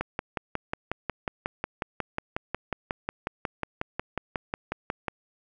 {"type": "click train", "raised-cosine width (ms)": 0.5, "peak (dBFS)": -13, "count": 29, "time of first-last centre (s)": [0.01, 5.082], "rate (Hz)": 5.52, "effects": []}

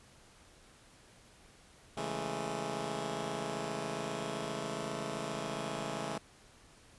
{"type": "chord", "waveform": "10% pulse", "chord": "A major seventh", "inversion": "first", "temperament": "just", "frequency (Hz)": [137.5, 165, 206.2, 220], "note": ["C#3", "E3", "G#3", "A3"], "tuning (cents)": [-14, 2, -12, 0], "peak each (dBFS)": -34, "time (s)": [1.97, 6.18], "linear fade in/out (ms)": 2, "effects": ["pink hiss -60 dBFS RMS until 6.98 s", "resampled to 24000 Hz"]}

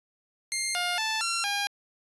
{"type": "tone with pitch steps", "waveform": "10% pulse", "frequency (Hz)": [2112, 709, 879, 1366, 809], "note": ["C7", "F5", "A5", "F6", "G#5"], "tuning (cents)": [16, 26, -2, -39, -46], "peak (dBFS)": -18, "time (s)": [0.52, 1.67], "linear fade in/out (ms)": 0, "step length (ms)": 230, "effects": ["resampled to 24000 Hz"]}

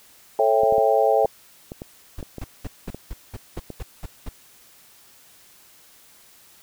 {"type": "chord", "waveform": "sine", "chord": "A dominant seventh", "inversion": "none", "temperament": "just", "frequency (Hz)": [440, 550, 660, 792], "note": ["A4", "C#5", "E5", "G5"], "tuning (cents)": [0, -14, 2, 18], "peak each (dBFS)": -21, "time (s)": [0.39, 1.26], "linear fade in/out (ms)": 2}
{"type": "clicks", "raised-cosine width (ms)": 2, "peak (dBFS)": -20, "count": 12, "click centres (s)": [0.634, 0.724, 0.782, 1.248, 1.719, 1.819, 2.228, 2.383, 2.882, 2.946, 3.575, 3.703]}
{"type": "noise bursts", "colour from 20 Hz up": "brown", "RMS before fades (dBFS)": -30, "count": 10, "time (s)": [2.18, 4.29], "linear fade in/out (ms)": 5, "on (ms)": 31, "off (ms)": 200}
{"effects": ["white hiss -52 dBFS RMS until 6.62 s"]}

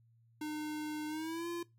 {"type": "tone with pitch glide", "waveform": "square", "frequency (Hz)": [304, 343.2], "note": ["D#4", "F4"], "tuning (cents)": [-40, -30], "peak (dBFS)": -38, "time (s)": [0.41, 1.63], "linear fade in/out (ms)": 5, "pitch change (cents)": 210, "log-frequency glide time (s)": [1.08, 1.48], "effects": ["noise-tail reverb RT60 0.2 s tail -20 dB re dry", "added 115 Hz sine -64 dBFS peak until 1.78 s"]}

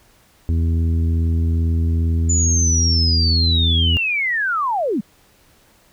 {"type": "harmonic tone", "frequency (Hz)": 82.41, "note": "E2", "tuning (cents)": 0, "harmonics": [1, 2, 3, 4, 5], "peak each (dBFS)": [-15, -29, -27, -36, -39], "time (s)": [0.49, 3.97], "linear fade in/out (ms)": 0}
{"type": "linear sweep", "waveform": "sine", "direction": "down", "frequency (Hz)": [7040, 174.61], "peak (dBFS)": -17, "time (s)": [2.29, 5.01], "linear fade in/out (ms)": 10}
{"effects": ["pink hiss -54 dBFS RMS until 5.92 s"]}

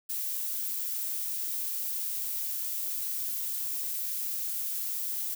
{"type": "noise", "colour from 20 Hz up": "violet", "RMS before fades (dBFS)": -33, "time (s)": [0.09, 5.35], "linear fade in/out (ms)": 10, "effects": []}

